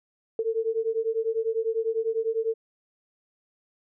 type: beating tone pair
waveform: sine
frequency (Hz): 444.6 / 454.6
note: A4 / A#4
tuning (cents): +18 / -43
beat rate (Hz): 10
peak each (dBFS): -27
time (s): 0.39-2.54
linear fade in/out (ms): 2
effects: none